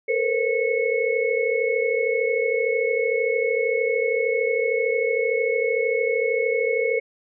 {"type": "tone cluster", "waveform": "sine", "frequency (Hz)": [445.1, 478.3, 527, 2196], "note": ["A4", "A#4", "C5", "C#7"], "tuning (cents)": [20, 44, 12, -17], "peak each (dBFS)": [-24, -24, -26, -26], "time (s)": [0.08, 7], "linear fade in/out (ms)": 10, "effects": []}